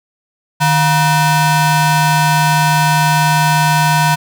35% pulse ring-modulated tone, 554.4 Hz, C#5, in tune, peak -5 dBFS, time 0.6-4.16 s, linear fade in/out 20 ms, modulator 401 Hz, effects none

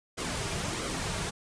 pink noise with flanger, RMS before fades -33 dBFS, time 0.17-1.31 s, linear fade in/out 20 ms, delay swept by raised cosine 1.1 to 4 ms, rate 1.5 Hz, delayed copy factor -0.55, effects resampled to 22050 Hz

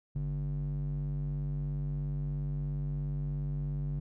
square tone with band-pass filter, 48.5 Hz, G1, 18 cents flat, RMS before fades -34 dBFS, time 0.15-4 s, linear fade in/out 10 ms, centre 120 Hz, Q 8.4, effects none

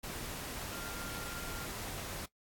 sine tone in noise, 1393 Hz, F6, 5 cents flat, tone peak -46 dBFS, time 0.72-1.66 s, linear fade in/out 10 ms, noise pink, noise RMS -42 dBFS, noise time 0.03-2.26 s, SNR -7 dB, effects noise-tail reverb RT60 0.1 s tail -19 dB re dry + AAC 64 kbps

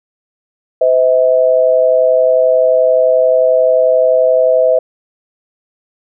sine tone pair together, 511 / 642.4 Hz, C5 / E5, -41 / -45 cents, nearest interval major third, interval 396 cents, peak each -10 dBFS, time 0.81-4.79 s, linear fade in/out 5 ms, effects none

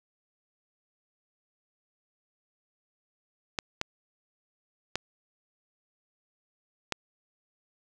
clicks, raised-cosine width 0.2 ms, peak -11 dBFS, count 4, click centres 3.588 / 3.814 / 4.956 / 6.923 s, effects none

